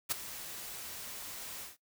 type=noise with ADSR envelope; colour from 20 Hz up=white; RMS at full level=-29 dBFS; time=0.09-1.77 s; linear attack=27 ms; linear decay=11 ms; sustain=-15 dB; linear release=150 ms; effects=noise-tail reverb RT60 0.1 s tail -17 dB re dry